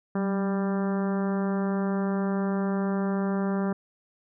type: harmonic tone with a mistuned harmonic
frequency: 197.3 Hz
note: G3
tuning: 11 cents sharp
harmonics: 1 / 2 / 3 / 4 / 5 / 6 / 7 / 8 / 9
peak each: -25 / -32 / -36 / -39 / -41 / -41 / -43 / -45 / -49 dBFS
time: 0.15-3.73 s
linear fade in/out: 5 ms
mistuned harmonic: 1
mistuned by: -41 cents
effects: none